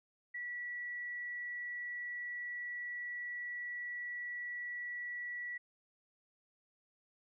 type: tone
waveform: sine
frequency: 1945 Hz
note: B6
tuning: 27 cents flat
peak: -39 dBFS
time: 0.34-5.58 s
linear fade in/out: 10 ms
effects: none